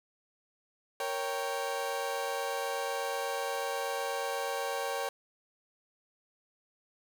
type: chord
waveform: 30% pulse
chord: G diminished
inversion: first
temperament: equal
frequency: 466.2 / 554.4 / 784 Hz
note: Bb4 / Db5 / G5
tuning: 0 / 0 / 0 cents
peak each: -35 / -33 / -34 dBFS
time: 1-5.09 s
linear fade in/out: 2 ms
effects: 11-bit

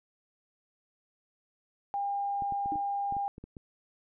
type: tone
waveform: sine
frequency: 803 Hz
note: G5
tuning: 41 cents sharp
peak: -29 dBFS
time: 1.94-3.28 s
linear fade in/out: 0 ms
type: clicks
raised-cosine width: 3 ms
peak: -31 dBFS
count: 9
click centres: 2.422 / 2.523 / 2.659 / 2.757 / 3.124 / 3.167 / 3.381 / 3.44 / 3.568 s
type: tone with exponential decay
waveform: sine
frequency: 307.6 Hz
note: D#4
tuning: 20 cents flat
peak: -31 dBFS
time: 2.72-2.84 s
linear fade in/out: 0 ms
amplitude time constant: 25 ms
effects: none

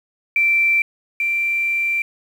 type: tone pair in turn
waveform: sine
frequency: 2344 / 2353 Hz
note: D7 / D7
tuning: -4 / +3 cents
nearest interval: unison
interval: 7 cents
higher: second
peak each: -13 / -17 dBFS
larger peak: first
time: 0.36-0.82 / 1.2-2.02 s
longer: second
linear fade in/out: 2 ms
effects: 7-bit

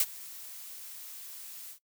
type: noise with ADSR envelope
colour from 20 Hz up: blue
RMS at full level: -23 dBFS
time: 0-1.79 s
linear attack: 3 ms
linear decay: 46 ms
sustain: -22 dB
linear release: 89 ms
effects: noise-tail reverb RT60 0.1 s tail -19 dB re dry

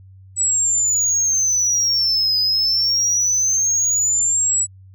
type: exponential two-way sweep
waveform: sine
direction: down then up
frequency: 7902 to 4978 to 7902 Hz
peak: -13 dBFS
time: 0.36-4.67 s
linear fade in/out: 50 ms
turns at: 2.39 s
effects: tanh soft clip ceiling -13 dBFS + added 95 Hz sine -41 dBFS peak until 4.94 s

